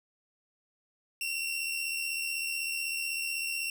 sawtooth tone pair together, 2664 / 2740 Hz, E7 / F7, +18 / -34 cents, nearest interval unison, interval 48 cents, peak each -35 / -29 dBFS, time 1.21-3.7 s, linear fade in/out 2 ms, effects none

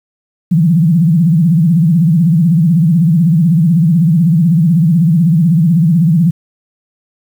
sine tone with vibrato, 165.8 Hz, E3, 10 cents sharp, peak -6 dBFS, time 0.51-6.31 s, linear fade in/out 10 ms, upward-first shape sine, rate 16 Hz, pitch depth 180 cents each way, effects 7-bit

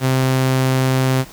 sawtooth tone, 130.81 Hz, C3, in tune, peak -10 dBFS, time 0-1.25 s, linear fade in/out 50 ms, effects pink hiss -40 dBFS RMS until 1.32 s

